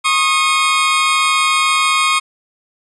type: tone pair together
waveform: 20% pulse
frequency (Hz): 1086 / 1240.2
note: C#6 / D#6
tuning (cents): -36 / -6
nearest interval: major second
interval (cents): 230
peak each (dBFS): -10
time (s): 0.04-2.2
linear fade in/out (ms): 20
effects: resampled to 24000 Hz